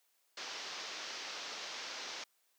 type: low-pass noise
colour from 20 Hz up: white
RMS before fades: -44 dBFS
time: 0.37-2.24 s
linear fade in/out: 5 ms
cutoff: 6000 Hz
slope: 48 dB/octave
effects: white hiss -75 dBFS RMS until 2.58 s + high-pass 400 Hz 12 dB/octave